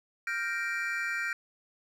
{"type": "chord", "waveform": "triangle", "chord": "G minor seventh", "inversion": "third", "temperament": "equal", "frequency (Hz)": [1396.9, 1568, 1864.7, 2349], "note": ["F6", "G6", "Bb6", "D7"], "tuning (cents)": [0, 0, 0, 0], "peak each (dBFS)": -34, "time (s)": [0.27, 1.33], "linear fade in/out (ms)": 2, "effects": []}